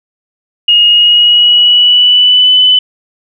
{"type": "tone with pitch glide", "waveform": "sine", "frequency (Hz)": [2866, 3007], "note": ["F7", "F#7"], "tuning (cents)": [44, 27], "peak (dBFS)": -3, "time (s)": [0.68, 2.79], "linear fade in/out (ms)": 5, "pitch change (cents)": 83, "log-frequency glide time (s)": [0.87, 2.59], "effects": []}